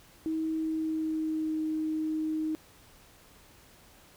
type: tone with pitch glide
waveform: sine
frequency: 318.7 to 313 Hz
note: D#4 to D#4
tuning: +42 to +10 cents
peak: -28 dBFS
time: 0.26-2.55 s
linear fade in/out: 0 ms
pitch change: -32 cents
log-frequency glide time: 0.5-1.6 s
effects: pink hiss -57 dBFS RMS until 4.16 s